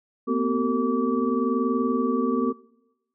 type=tone cluster; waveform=sine; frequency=232.8 / 253.6 / 382.3 / 453.9 / 1152 Hz; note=A#3 / B3 / G4 / A#4 / D6; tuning=-2 / +46 / -43 / -46 / -34 cents; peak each=-28 / -24 / -29 / -28 / -30 dBFS; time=0.27-2.53 s; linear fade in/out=20 ms; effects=noise-tail reverb RT60 1.0 s tail -23 dB re dry